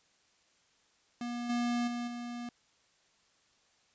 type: tone with level steps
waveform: square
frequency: 239.9 Hz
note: A#3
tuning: 50 cents sharp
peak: -36 / -30 / -35 / -39 dBFS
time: 1.21-2.49 s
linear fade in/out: 2 ms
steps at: 1.49 / 1.87 / 2.07 s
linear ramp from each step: 10 ms
effects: white hiss -69 dBFS RMS until 3.94 s + resampled to 16000 Hz